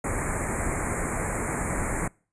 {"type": "band-stop noise", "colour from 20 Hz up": "pink", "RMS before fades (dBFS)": -28, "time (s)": [0.04, 2.08], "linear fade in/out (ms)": 5, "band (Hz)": [2300, 7000], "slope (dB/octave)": 96, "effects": ["noise-tail reverb RT60 0.4 s tail -25 dB re dry", "resampled to 22050 Hz"]}